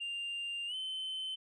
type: tone with pitch glide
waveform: sine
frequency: 2794 to 3065 Hz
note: F7 to G7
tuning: 0 to -40 cents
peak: -34 dBFS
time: 0-1.36 s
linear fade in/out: 20 ms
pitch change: +160 cents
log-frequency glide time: 0.67-0.75 s
effects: tanh soft clip ceiling -35 dBFS